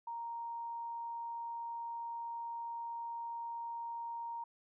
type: tone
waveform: sine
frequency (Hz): 932.3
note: A#5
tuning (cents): 0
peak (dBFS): -39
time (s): 0.07-4.44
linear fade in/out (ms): 5
effects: none